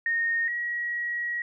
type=tone pair in turn; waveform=sine; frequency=1848 / 1907.7 Hz; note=A#6 / A#6; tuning=-16 / +40 cents; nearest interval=minor second; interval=56 cents; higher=second; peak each=-23 / -27 dBFS; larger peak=first; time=0.06-0.48 / 0.48-1.42 s; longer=second; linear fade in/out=2 ms; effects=none